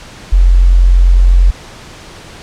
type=tone; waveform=sine; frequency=44.33 Hz; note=F1; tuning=27 cents sharp; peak=-3 dBFS; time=0.32-1.51 s; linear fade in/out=10 ms; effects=pink hiss -33 dBFS RMS until 2.42 s + low-pass 7000 Hz 12 dB/octave